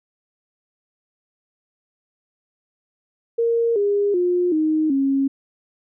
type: tone with pitch steps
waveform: sine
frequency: 464.3 / 406.5 / 356 / 311.7 / 272.9 Hz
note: A#4 / G#4 / F4 / D#4 / C#4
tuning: -7 / -37 / +33 / +3 / -27 cents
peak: -16 dBFS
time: 3.38-5.28 s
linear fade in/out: 10 ms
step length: 380 ms
effects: none